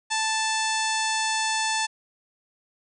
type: harmonic tone with a mistuned harmonic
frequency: 880 Hz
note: A5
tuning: in tune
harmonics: 1 / 2 / 3 / 4 / 5 / 6 / 7 / 8 / 9 / 10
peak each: -27 / -30 / -32 / -33 / -34 / -35 / -35 / -36 / -37 / -37 dBFS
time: 0.1-1.87 s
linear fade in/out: 20 ms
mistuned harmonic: 8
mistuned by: -43 cents
effects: none